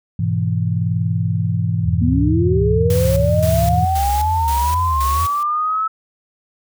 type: chord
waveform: sine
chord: E major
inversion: first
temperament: just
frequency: 103.01 / 123.61 / 164.81 Hz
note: G#2 / B2 / E3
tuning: -14 / +2 / 0 cents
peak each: -19 / -22 / -20 dBFS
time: 0.19-3.85 s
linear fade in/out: 5 ms
type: tone with vibrato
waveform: sine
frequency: 77 Hz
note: D#2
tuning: 17 cents flat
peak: -18 dBFS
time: 1.84-5.27 s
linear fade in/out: 20 ms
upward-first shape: sine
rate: 2.1 Hz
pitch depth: 210 cents each way
type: linear sweep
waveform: sine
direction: up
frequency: 229.5 to 1311 Hz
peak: -16 dBFS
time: 2.01-5.88 s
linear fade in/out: 10 ms
type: noise with tremolo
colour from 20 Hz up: white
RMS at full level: -29 dBFS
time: 2.9-5.43 s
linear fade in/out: 2 ms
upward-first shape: square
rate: 1.9 Hz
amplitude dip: 70%
effects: none